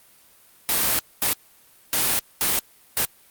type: noise bursts at uneven times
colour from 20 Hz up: white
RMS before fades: -21 dBFS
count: 5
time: 0.69-0.99 / 1.22-1.33 / 1.93-2.19 / 2.41-2.59 / 2.97-3.05 s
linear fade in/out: 0 ms
effects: white hiss -54 dBFS RMS until 3.3 s + Opus 32 kbps